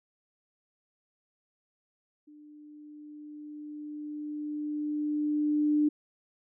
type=tone with level ramp; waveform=sine; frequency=298.6 Hz; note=D4; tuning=29 cents sharp; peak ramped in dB=-50 to -21 dBFS; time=2.27-5.89 s; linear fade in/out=10 ms; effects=none